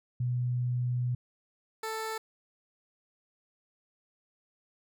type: tone pair in turn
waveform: sine / 15% pulse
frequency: 123.47 / 441.5 Hz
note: B2 / A4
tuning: 0 / +6 cents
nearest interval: octave + minor seventh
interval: 2206 cents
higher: second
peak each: -27 dBFS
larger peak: neither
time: 0.2-1.15 / 1.83-2.18 s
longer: first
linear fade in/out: 5 ms
effects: none